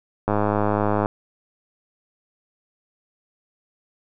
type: click train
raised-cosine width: 1 ms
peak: -7 dBFS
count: 82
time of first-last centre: 0.28-1.059 s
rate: 104 Hz
effects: none